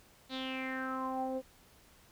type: tone with low-pass filter sweep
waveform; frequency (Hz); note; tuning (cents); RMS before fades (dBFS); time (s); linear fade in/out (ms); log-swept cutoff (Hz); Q
sawtooth; 261.6; C4; 0; -37; 0.29-1.42; 50; 4100 to 540; 6.2
effects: pink hiss -62 dBFS RMS until 2.11 s